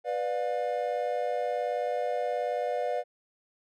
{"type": "chord", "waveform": "triangle", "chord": "B diminished", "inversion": "none", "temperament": "just", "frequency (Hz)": [493.9, 592.7, 711.2], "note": ["B4", "D5", "F5"], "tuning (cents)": [0, 16, 31], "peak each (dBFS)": -30, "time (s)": [0.04, 3.04], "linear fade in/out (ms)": 50, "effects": []}